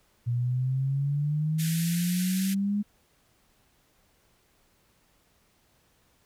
sine exponential sweep, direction up, 118.4 to 208 Hz, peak -24 dBFS, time 0.26-2.83 s, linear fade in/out 20 ms
white band-pass noise, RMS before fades -37 dBFS, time 1.58-2.55 s, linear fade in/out 20 ms, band 1500 to 14000 Hz, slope 96 dB/octave
effects pink hiss -66 dBFS RMS until 6.25 s

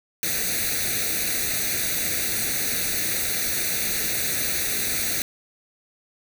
white noise with comb filter, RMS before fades -25 dBFS, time 0.23-5.22 s, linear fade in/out 0 ms, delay 0.48 ms, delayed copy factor +0.85, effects none

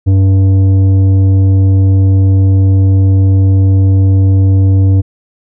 sine tone with tanh clipping, 96.2 Hz, G2, 32 cents flat, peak -6 dBFS, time 0.06-5.02 s, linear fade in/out 20 ms, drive 9 dB, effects none

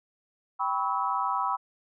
sine chord, C# half-diminished seventh, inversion second, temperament equal with one note detuned, 784 / 987.8 / 1108.7 / 1294.4 Hz, G5 / B5 / C#6 / E6, 0 / 0 / 0 / -32 cents, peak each -32 / -29 / -32 / -31 dBFS, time 0.59-1.57 s, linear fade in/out 20 ms, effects none

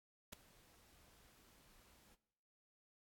pink noise with ADSR envelope, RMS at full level -45 dBFS, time 0.32-2.16 s, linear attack 12 ms, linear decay 4 ms, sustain -23 dB, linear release 26 ms, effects noise-tail reverb RT60 0.9 s tail -19 dB re dry + AAC 64 kbps

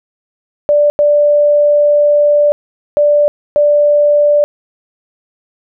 sine tone bursts at uneven times, 587.3 Hz, D5, in tune, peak -6 dBFS, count 4, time 0.69-0.9 / 0.99-2.52 / 2.97-3.28 / 3.56-4.44 s, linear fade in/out 0 ms, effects none

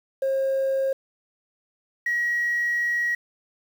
sine tone pair in turn, 537 / 1907 Hz, C5 / A#6, +45 / +39 cents, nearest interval octave + minor seventh, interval 2194 cents, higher second, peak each -19 / -20 dBFS, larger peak first, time 0.22-0.93 / 2.06-3.15 s, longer second, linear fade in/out 5 ms, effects tanh soft clip ceiling -18 dBFS + 8-bit

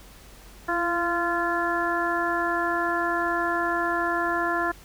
harmonic tone with a mistuned harmonic, 345.3 Hz, F4, 20 cents flat, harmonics 1 / 2 / 3 / 4 / 5, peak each -29 / -29 / -29 / -29 / -29 dBFS, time 0.68-4.72 s, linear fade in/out 10 ms, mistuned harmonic 1, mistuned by -35 cents, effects added 47 Hz sine -49 dBFS peak until 4.84 s + pink hiss -50 dBFS RMS until 4.84 s

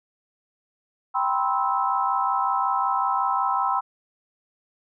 sine chord, C major seventh, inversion second, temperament just, 784.9 / 981.1 / 1046.5 / 1308.1 Hz, G5 / B5 / C6 / E6, +2 / -12 / 0 / -14 cents, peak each -26 dBFS, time 1.14-3.81 s, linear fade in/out 20 ms, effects none

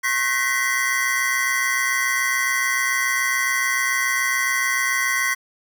square tone cluster, 1086 / 1523 / 1911 / 2038 Hz, C#6 / F#6 / A#6 / C7, -36 / +50 / +43 / -46 cents, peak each -28 / -28 / -24 / -24 dBFS, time 0.03-5.35 s, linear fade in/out 20 ms, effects none

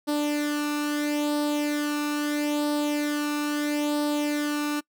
sawtooth tone with flanger, 295 Hz, D4, 8 cents sharp, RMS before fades -26 dBFS, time 0.07-4.81 s, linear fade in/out 20 ms, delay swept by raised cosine 0.22 to 0.77 ms, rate 0.76 Hz, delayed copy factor +0.6, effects noise-tail reverb RT60 0.1 s tail -24 dB re dry

